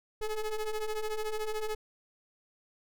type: ring-modulated tone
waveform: square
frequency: 213.2 Hz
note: G#3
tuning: 46 cents sharp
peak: -29 dBFS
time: 0.21-1.75 s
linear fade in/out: 5 ms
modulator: 220 Hz
effects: none

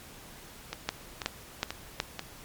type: two click trains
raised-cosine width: 0.2 ms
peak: -10 / -16 dBFS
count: 4 / 4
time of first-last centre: 0.89-2.001 / 0.73-2.193 s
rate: 2.7 / 2.05 Hz
effects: pink hiss -49 dBFS RMS until 2.44 s + MP3 96 kbps

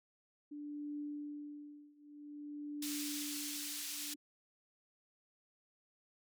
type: tone with tremolo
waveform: sine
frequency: 293.6 Hz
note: D4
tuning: in tune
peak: -39 dBFS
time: 0.51-4.16 s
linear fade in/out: 10 ms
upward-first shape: triangle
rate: 0.52 Hz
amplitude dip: 95%
type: band-pass noise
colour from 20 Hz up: pink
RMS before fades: -43 dBFS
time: 2.82-4.14 s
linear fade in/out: 5 ms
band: 3700 to 16000 Hz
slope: 12 dB/octave
effects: none

